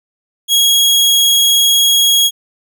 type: tone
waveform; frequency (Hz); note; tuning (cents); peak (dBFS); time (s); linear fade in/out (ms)
sawtooth; 3307; G#7; -8; -5; 0.48-2.31; 50
effects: none